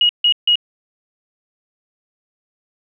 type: tone bursts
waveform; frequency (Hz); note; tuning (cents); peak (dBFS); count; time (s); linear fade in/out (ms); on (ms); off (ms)
sine; 2891; F#7; -41; -10; 3; 0.01-0.556; 2; 82; 150
effects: none